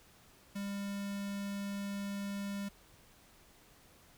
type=tone with notch filter; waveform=square; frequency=200 Hz; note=G3; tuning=35 cents sharp; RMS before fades=-39 dBFS; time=0.55-2.69 s; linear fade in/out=10 ms; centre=760 Hz; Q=1.4; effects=pink hiss -62 dBFS RMS until 4.17 s